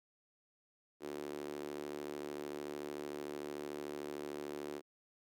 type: tone with high-pass filter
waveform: sawtooth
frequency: 73.42 Hz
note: D2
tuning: in tune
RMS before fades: -44 dBFS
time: 1-4.82 s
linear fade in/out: 50 ms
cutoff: 350 Hz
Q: 3.6
effects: none